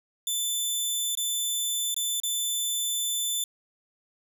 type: tone with dropouts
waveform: 15% pulse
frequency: 3520 Hz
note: A7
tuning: in tune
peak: -19 dBFS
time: 0.27-3.44 s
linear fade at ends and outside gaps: 2 ms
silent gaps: 1.152-1.173 / 1.944-1.964 / 2.201-2.234 s
effects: none